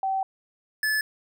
sine / square tone pair in turn, 770 / 1728.6 Hz, G5 / A6, -31 / -31 cents, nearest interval octave + major second, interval 1400 cents, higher second, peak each -23 dBFS, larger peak neither, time 0.03-0.23 / 0.83-1.01 s, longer first, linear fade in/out 2 ms, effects none

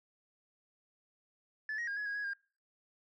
sine tone with pitch steps, 1734 / 1885 / 1623 / 1685 / 1641 / 1667 / 1610 Hz, A6 / A#6 / G#6 / G#6 / G#6 / G#6 / G6, -26 / +19 / -40 / +25 / -21 / +6 / +46 cents, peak -33 dBFS, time 1.69-2.334 s, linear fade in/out 2 ms, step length 92 ms, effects noise-tail reverb RT60 0.4 s tail -26 dB re dry + tanh soft clip ceiling -33 dBFS

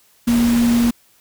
sine tone in noise, 236.2 Hz, A#3, 23 cents sharp, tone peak -12 dBFS, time 0.27-0.91 s, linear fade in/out 10 ms, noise pink, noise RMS -26 dBFS, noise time 0.27-0.91 s, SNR +11 dB, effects white hiss -55 dBFS RMS until 1.2 s

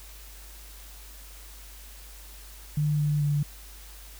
sine tone with pitch steps, 149.3 / 148.3 / 145.8 Hz, D3 / D3 / D3, +29 / +17 / -12 cents, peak -22 dBFS, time 2.77-3.43 s, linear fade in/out 5 ms, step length 220 ms, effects added 50 Hz sine -45 dBFS peak until 4.19 s + white hiss -49 dBFS RMS until 4.19 s

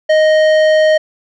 triangle tone with tanh clipping, 622.3 Hz, D#5, in tune, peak -9 dBFS, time 0.09-0.98 s, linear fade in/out 10 ms, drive 17 dB, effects none

